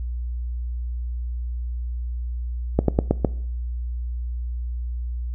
slowing click train, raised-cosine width 2 ms, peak -3 dBFS, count 5, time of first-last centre 2.79-3.248 s, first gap 93 ms, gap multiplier 1.14, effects noise-tail reverb RT60 0.6 s tail -20 dB re dry + added 60 Hz sine -25 dBFS peak until 5.34 s

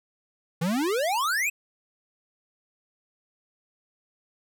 square exponential sweep, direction up, 155.56 to 2637 Hz, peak -24 dBFS, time 0.61-1.5 s, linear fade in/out 10 ms, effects none

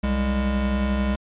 square tone pair together, 64.16 / 203.7 Hz, C2 / G#3, -33 / -33 cents, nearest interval octave + minor sixth, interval 2000 cents, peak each -24 dBFS, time 0.03-1.16 s, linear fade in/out 10 ms, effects resampled to 8000 Hz

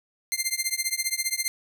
10% pulse tone with tremolo, 2093 Hz, C7, in tune, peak -12 dBFS, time 0.32-1.48 s, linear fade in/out 0 ms, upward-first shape triangle, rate 15 Hz, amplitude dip 100%, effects none

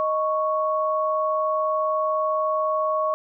sine tone pair together, 623 / 1109 Hz, D#5 / C#6, +2 / 0 cents, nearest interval minor seventh, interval 998 cents, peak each -23 dBFS, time 0-3.14 s, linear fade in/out 0 ms, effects none

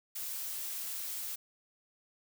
blue noise, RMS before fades -39 dBFS, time 0.15-1.36 s, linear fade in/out 10 ms, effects none

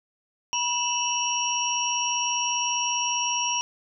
sine tone cluster, 968 / 2660 / 2945 / 5650 Hz, B5 / E7 / F#7 / F8, -35 / +15 / -9 / +19 cents, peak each -28 / -32 / -30 / -27 dBFS, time 0.53-3.61 s, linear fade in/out 0 ms, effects none

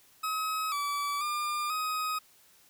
40% pulse tone with pitch steps, 1275 / 1151 / 1201 / 1258 Hz, D#6 / D6 / D6 / D#6, +42 / -35 / +38 / +19 cents, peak -29 dBFS, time 0.23-2.19 s, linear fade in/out 10 ms, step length 490 ms, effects white hiss -61 dBFS RMS until 2.69 s

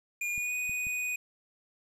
square tone with pitch glide, 2426 to 2483 Hz, D#7 to D#7, -44 to -4 cents, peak -31 dBFS, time 0.21-1.16 s, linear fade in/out 5 ms, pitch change +40 cents, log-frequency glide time 0.32-0.54 s
clicks, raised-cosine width 5 ms, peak -35 dBFS, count 3, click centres 0.379 / 0.695 / 0.869 s
effects low-pass 12000 Hz 12 dB/octave + 10-bit

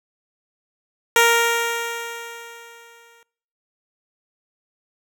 10% pulse tone with exponential decay, 466.2 Hz, A#4, in tune, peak -3 dBFS, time 1.16-3.23 s, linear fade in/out 1 ms, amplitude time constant 450 ms, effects noise-tail reverb RT60 0.7 s tail -25 dB re dry

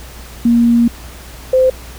sine tone pair in turn, 235.4 / 517 Hz, A#3 / C5, +17 / -21 cents, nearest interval octave + major second, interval 1362 cents, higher second, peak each -7 dBFS, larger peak neither, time 0.45-0.88 / 1.53-1.7 s, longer first, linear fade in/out 5 ms, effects added 60 Hz sine -33 dBFS peak until 1.98 s + pink hiss -36 dBFS RMS until 1.98 s

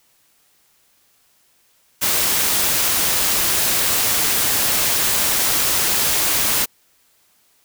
white noise, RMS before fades -18 dBFS, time 2.01-6.66 s, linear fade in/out 20 ms, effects white hiss -59 dBFS RMS until 7.64 s

